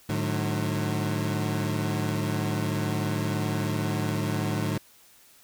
25% pulse tone cluster, 106.5 / 149.5 / 183 Hz, G#2 / D3 / F#3, +44 / +31 / -19 cents, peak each -25 / -26 / -30 dBFS, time 0.09-4.78 s, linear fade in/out 5 ms, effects white hiss -56 dBFS RMS until 5.43 s

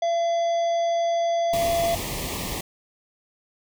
harmonic tone, 678 Hz, E5, 49 cents sharp, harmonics 1 / 3 / 5 / 7 / 9, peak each -20 / -41 / -39 / -47 / -45 dBFS, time 0.02-1.95 s, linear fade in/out 5 ms
pink band-stop noise, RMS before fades -30 dBFS, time 1.53-2.61 s, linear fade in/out 5 ms, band 1200 to 1800 Hz, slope 96 dB/octave
effects none

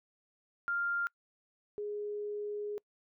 sine tone pair in turn, 1396.9 / 415.3 Hz, F6 / G#4, 0 / 0 cents, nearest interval octave + major sixth, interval 2100 cents, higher first, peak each -30 / -35 dBFS, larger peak first, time 0.68-1.07 / 1.78-2.78 s, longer second, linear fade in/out 0 ms, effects noise-tail reverb RT60 0.1 s tail -26 dB re dry

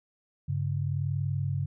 sine tone pair together, 99.69 / 140.5 Hz, G2 / C#3, +30 / +24 cents, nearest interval tritone, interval 594 cents, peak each -30 / -29 dBFS, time 0.48-1.66 s, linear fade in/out 10 ms, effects none

